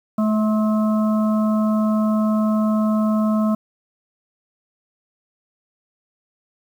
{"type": "harmonic tone with a mistuned harmonic", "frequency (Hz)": 215.8, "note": "A3", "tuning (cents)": -33, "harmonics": [1, 3, 5, 6], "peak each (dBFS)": [-16, -26, -30, -32], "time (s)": [0.18, 3.55], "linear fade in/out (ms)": 5, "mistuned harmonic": 5, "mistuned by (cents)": -24, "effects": ["8-bit"]}